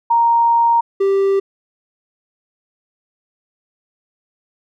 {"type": "tone pair in turn", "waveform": ["sine", "triangle"], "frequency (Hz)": [932.3, 392], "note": ["A#5", "G4"], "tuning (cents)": [0, 0], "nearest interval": "octave + minor third", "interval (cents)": 1500, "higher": "first", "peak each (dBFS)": -10, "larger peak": "neither", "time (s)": [[0.1, 0.81], [1, 1.4]], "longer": "first", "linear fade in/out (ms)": 10, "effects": []}